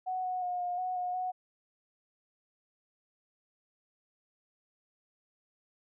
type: tone with pitch steps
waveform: sine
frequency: 742 / 735 / 719 / 713 / 736 / 722 / 736 Hz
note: F#5 / F#5 / F#5 / F5 / F#5 / F#5 / F#5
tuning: +5 / -12 / -50 / +36 / -9 / -43 / -9 cents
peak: -31 dBFS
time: 0.06-1.32 s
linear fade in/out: 20 ms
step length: 180 ms
effects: none